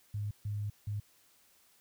sine tone bursts at uneven times, 103.6 Hz, G#2, 4 cents flat, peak -33 dBFS, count 3, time 0.14-0.31 / 0.45-0.7 / 0.87-1 s, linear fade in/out 5 ms, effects white hiss -66 dBFS RMS until 1.8 s

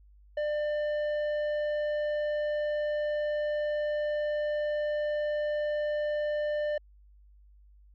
sine tone with tanh clipping, 597 Hz, D5, 28 cents sharp, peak -29 dBFS, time 0.37-6.78 s, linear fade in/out 5 ms, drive 9 dB, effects added 50 Hz sine -54 dBFS peak until 7.94 s

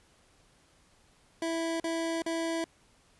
25% pulse tone bursts, 329.6 Hz, E4, in tune, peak -26 dBFS, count 3, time 1.42-2.642 s, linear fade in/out 2 ms, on 380 ms, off 41 ms, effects pink hiss -64 dBFS RMS until 3.19 s + resampled to 24000 Hz

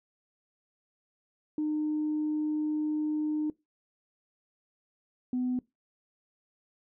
sine tone pair in turn, 304.6 / 251 Hz, D#4 / B3, -37 / +28 cents, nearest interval minor third, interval 335 cents, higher first, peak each -26 dBFS, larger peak neither, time 1.58-3.5 / 5.33-5.59 s, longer first, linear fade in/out 2 ms, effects noise-tail reverb RT60 0.2 s tail -22 dB re dry + tanh soft clip ceiling -23 dBFS

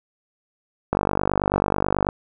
click train, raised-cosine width 1 ms, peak -5 dBFS, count 58, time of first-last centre 0.93-2.089 s, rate 49.2 Hz, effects none

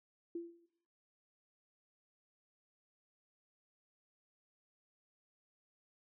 sine tone with exponential decay, 339.8 Hz, F4, 47 cents flat, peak -36 dBFS, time 0.35-0.66 s, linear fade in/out 5 ms, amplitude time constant 66 ms, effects noise-tail reverb RT60 0.8 s tail -17 dB re dry

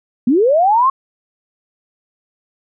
sine linear sweep, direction up, 222.4 to 1100 Hz, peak -9 dBFS, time 0.27-0.9 s, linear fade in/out 5 ms, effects none

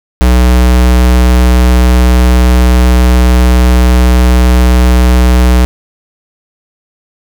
square tone, 61.74 Hz, B1, in tune, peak -4 dBFS, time 0.21-5.65 s, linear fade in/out 0 ms, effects none

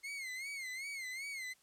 40% pulse tone with vibrato, 2134 Hz, C7, 34 cents sharp, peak -40 dBFS, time 0.03-1.54 s, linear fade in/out 20 ms, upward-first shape sine, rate 2.6 Hz, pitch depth 110 cents each way, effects white hiss -69 dBFS RMS until 1.62 s + low-pass 11000 Hz 12 dB/octave

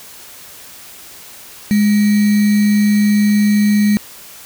sine tone with sample-and-hold, 207.7 Hz, G#3, in tune, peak -9 dBFS, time 1.71-3.97 s, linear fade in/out 0 ms, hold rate 2100 Hz, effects white hiss -37 dBFS RMS until 4.45 s

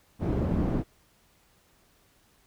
white low-pass noise, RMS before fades -27 dBFS, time 0.19-0.84 s, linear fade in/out 50 ms, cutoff 260 Hz, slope 12 dB/octave, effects pink hiss -64 dBFS RMS until 2.46 s

